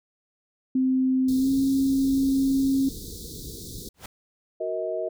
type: tone with pitch glide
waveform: sine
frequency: 260 to 269.8 Hz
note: C4 to C#4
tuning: -11 to -47 cents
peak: -19 dBFS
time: 0.75-2.89 s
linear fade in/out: 5 ms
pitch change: +64 cents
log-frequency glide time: 1.37-1.49 s
type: band-stop noise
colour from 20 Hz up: pink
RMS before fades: -38 dBFS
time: 1.28-3.89 s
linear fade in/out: 5 ms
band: 480 to 3600 Hz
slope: 96 dB/octave
type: noise with exponential growth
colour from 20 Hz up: pink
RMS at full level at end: -33 dBFS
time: 3.94-4.06 s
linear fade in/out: 5 ms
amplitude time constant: 24 ms
type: chord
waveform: sine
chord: D# minor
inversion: first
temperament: equal with one note detuned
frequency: 370 / 466.2 / 636.8 Hz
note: F#4 / A#4 / D#5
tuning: 0 / 0 / +40 cents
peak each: -32 / -32 / -28 dBFS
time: 4.6-5.09 s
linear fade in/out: 10 ms
effects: none